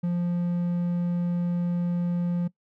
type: tone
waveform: triangle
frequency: 174.61 Hz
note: F3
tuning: in tune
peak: -21 dBFS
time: 0.03-2.48 s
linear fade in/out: 10 ms
effects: noise-tail reverb RT60 0.1 s tail -20 dB re dry